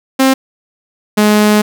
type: tone pair in turn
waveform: sawtooth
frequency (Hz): 265.3 / 210.6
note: C4 / G#3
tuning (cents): +24 / +24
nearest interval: major third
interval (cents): 400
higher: first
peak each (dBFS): -3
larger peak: neither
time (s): 0.19-0.34 / 1.17-1.62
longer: second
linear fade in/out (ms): 10
effects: none